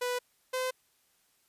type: tone pair in turn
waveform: sawtooth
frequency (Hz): 493.9 / 512.9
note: B4 / C5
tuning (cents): 0 / -35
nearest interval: minor second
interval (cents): 65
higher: second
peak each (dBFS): -26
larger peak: neither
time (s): 0.01-0.19 / 0.53-0.71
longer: neither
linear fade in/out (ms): 10
effects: white hiss -70 dBFS RMS until 1.48 s + resampled to 32000 Hz